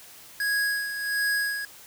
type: tone with tremolo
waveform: square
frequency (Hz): 1657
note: G#6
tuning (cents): -4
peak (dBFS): -23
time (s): 0.4-1.65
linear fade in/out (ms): 2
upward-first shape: sine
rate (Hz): 1.4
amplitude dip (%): 60
effects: white hiss -48 dBFS RMS until 1.86 s